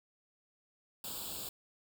white noise with comb filter, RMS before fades -42 dBFS, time 1.04-1.49 s, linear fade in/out 2 ms, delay 0.25 ms, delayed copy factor +0.95, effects none

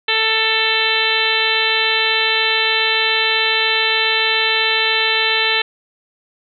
harmonic tone, 443.2 Hz, A4, 13 cents sharp, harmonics 1 / 2 / 3 / 4 / 5 / 6 / 7 / 8 / 9, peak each -25 / -25 / -27 / -21 / -22 / -21 / -22 / -23 / -22 dBFS, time 0.08-5.62 s, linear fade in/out 5 ms, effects none

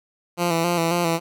10% pulse tone with vibrato, 170 Hz, F3, 46 cents flat, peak -11 dBFS, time 0.37-1.2 s, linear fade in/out 50 ms, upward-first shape square, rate 3.7 Hz, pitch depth 41 cents each way, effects none

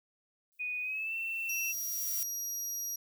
violet noise with exponential growth, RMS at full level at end -34 dBFS, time 0.52-2.23 s, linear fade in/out 0 ms, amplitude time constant 370 ms
sine tone with pitch glide, 2480 to 2689 Hz, D#7 to E7, -6 to +34 cents, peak -33 dBFS, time 0.59-1.73 s, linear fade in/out 20 ms, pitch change +140 cents, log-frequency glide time 0.82-1.15 s
30% pulse tone, 5740 Hz, F8, 47 cents sharp, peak -31 dBFS, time 1.49-2.96 s, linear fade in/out 5 ms
effects none

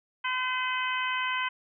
harmonic tone, 510 Hz, C5, 44 cents flat, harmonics 2 / 3 / 4 / 5 / 6, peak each -31 / -33 / -34 / -35 / -36 dBFS, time 0.24-1.49 s, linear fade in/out 10 ms, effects none

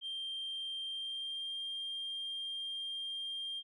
sine tone with pitch glide, 3171 to 3197 Hz, G7 to G7, +19 to +33 cents, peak -36 dBFS, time 0.01-3.63 s, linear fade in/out 50 ms, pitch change +14 cents, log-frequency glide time 0.86-1.57 s, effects tanh soft clip ceiling -35 dBFS

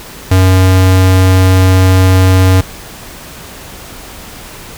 square tone, 93.4 Hz, F#2, 17 cents sharp, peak -5 dBFS, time 0.31-2.61 s, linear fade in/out 5 ms, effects pink hiss -30 dBFS RMS until 4.77 s

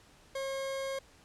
40% pulse tone, 540 Hz, C#5, 45 cents flat, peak -33 dBFS, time 0.35-0.99 s, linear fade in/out 5 ms, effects pink hiss -60 dBFS RMS until 1.24 s + low-pass 9000 Hz 12 dB/octave

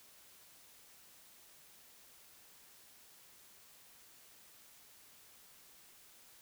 silence, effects white hiss -61 dBFS RMS until 6.41 s

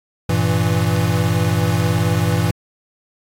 square chord, E diminished, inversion first, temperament equal, 98 / 116.54 / 164.81 Hz, G2 / Bb2 / E3, 0 / 0 / 0 cents, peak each -20 dBFS, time 0.29-2.51 s, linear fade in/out 5 ms, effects AAC 64 kbps

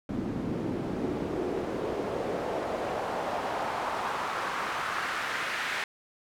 pink noise with band-pass filter sweep, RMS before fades -32 dBFS, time 0.09-5.84 s, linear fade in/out 2 ms, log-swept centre 220 to 1900 Hz, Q 1.6, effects none

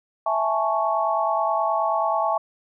sine chord, A major seventh, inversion second, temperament equal, 659.3 / 830.6 / 880 / 1108.7 Hz, E5 / G#5 / A5 / C#6, 0 / 0 / 0 / 0 cents, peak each -24 / -26 / -26 / -25 dBFS, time 0.26-2.38 s, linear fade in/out 5 ms, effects none

